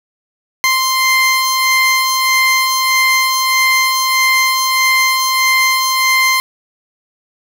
25% pulse tone pair together, 1045.7 / 2093 Hz, C6 / C7, -1 / 0 cents, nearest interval octave, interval 1201 cents, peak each -10 dBFS, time 0.64-6.4 s, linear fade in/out 0 ms, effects none

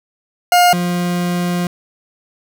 40% pulse tone pair in turn, 710 / 176.27 Hz, F5 / F3, +28 / +16 cents, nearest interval 2 octaves, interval 2412 cents, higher first, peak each -7 / -15 dBFS, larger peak first, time 0.52-0.73 / 0.73-1.67 s, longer second, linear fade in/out 2 ms, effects none

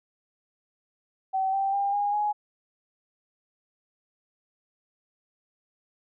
sine tone with pitch steps, 765 / 782 / 799.3 / 817.1 / 835.2 Hz, G5 / G5 / G5 / G#5 / G#5, -42 / -4 / +33 / -28 / +10 cents, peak -23 dBFS, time 1.33-2.33 s, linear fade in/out 20 ms, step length 200 ms, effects none

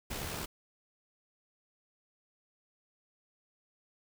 pink noise with amplitude modulation, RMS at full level -37 dBFS, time 0.1-0.46 s, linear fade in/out 10 ms, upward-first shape sine, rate 70.4 Hz, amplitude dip 40%, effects none

